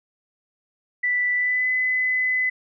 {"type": "tone with pitch glide", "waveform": "sine", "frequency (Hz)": [1975.5, 2015], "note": ["B6", "B6"], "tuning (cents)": [0, 34], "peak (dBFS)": -19, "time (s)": [1.03, 2.5], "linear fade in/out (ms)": 10, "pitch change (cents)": 34, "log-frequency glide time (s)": [1.35, 1.69], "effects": []}